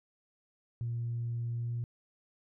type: tone with pitch glide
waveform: sine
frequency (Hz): 117.8 to 118.69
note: A#2 to A#2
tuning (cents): +19 to +32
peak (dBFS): -31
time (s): 0.81-1.84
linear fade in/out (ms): 0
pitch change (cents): +13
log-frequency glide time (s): 1.55-1.72
effects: tanh soft clip ceiling -28 dBFS